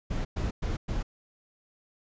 brown noise bursts, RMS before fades -30 dBFS, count 4, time 0.1-1.03 s, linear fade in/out 10 ms, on 150 ms, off 110 ms, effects resampled to 16000 Hz

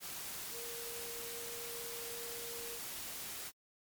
sine tone in noise, 468.9 Hz, A#4, 10 cents sharp, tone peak -48 dBFS, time 0.51-2.8 s, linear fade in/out 50 ms, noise white, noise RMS -44 dBFS, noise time 0-3.52 s, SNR -7 dB, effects MP3 96 kbps

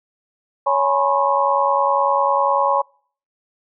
sine tone cluster, 558 / 838 / 990 / 1080 Hz, C#5 / G#5 / B5 / C#6, +11 / +15 / +4 / -45 cents, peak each -20 dBFS, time 0.66-2.82 s, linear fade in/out 10 ms, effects noise-tail reverb RT60 0.5 s tail -26 dB re dry

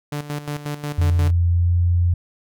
sawtooth tone with tremolo, 146.8 Hz, D3, in tune, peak -20 dBFS, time 0.12-1.31 s, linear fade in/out 5 ms, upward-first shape square, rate 5.6 Hz, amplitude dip 70%
sine tone with pitch glide, 86.2 to 87.25 Hz, F2 to F2, -22 to -1 cents, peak -14 dBFS, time 0.98-2.14 s, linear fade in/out 5 ms, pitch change +21 cents, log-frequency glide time 1.48-1.73 s
effects none

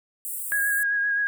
pink high-pass noise, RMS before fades -32 dBFS, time 0.25-0.83 s, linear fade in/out 0 ms, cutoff 7900 Hz, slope 96 dB/octave
sine tone with vibrato, 1645 Hz, G#6, 17 cents flat, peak -21 dBFS, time 0.52-1.27 s, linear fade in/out 0 ms, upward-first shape sine, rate 7.7 Hz, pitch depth 24 cents each way
effects none

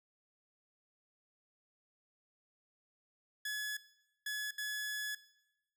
sawtooth tone bursts at uneven times, 1700 Hz, G#6, 40 cents sharp, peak -33 dBFS, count 3, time 3.45-3.77 / 4.26-4.51 / 4.58-5.15 s, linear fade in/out 5 ms, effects noise-tail reverb RT60 0.9 s tail -19 dB re dry

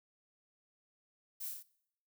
violet noise with echo, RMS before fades -43 dBFS, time 1.4-1.49 s, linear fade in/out 10 ms, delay 28 ms, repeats 5, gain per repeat -2 dB, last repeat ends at 1.63 s, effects noise-tail reverb RT60 0.7 s tail -21 dB re dry

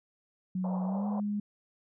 sine tone with pitch glide, 185 to 206.5 Hz, F#3 to G#3, 0 to -10 cents, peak -29 dBFS, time 0.55-1.4 s, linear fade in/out 5 ms, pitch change +190 cents, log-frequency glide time 0.85-1.07 s
white band-pass noise, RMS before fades -41 dBFS, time 0.64-1.2 s, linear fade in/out 2 ms, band 500 to 950 Hz, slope 48 dB/octave
effects none

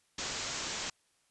white low-pass noise, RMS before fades -38 dBFS, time 0.18-0.9 s, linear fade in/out 5 ms, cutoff 7600 Hz, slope 96 dB/octave, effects white hiss -72 dBFS RMS until 1.3 s + resampled to 24000 Hz

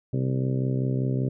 harmonic tone, 65.2 Hz, C2, 5 cents flat, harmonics 2 / 3 / 4 / 5 / 6 / 7 / 8 / 9, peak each -24 / -33 / -31 / -39 / -34 / -40 / -42 / -42 dBFS, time 0.13-1.29 s, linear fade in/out 5 ms, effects none

